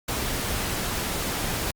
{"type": "noise", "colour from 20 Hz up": "pink", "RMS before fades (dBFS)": -28, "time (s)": [0.08, 1.71], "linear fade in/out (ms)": 5, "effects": ["Opus 48 kbps"]}